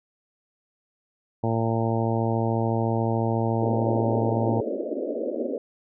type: harmonic tone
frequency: 113.9 Hz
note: A#2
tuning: 40 cents flat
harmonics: 1 / 2 / 3 / 4 / 5 / 6 / 7 / 8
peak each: -25 / -28 / -30 / -31 / -32 / -33 / -33 / -34 dBFS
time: 1.43-4.61 s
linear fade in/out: 10 ms
type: band-pass noise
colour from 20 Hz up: white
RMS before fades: -29 dBFS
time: 3.62-5.58 s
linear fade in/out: 2 ms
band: 220 to 620 Hz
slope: 96 dB/octave
effects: none